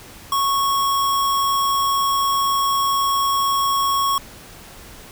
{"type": "tone with sample-and-hold", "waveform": "sine", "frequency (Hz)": 1104, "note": "C#6", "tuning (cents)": -7, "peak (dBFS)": -16, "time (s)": [0.32, 4.18], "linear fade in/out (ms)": 2, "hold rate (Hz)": 4410, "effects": ["pink hiss -41 dBFS RMS until 5.11 s"]}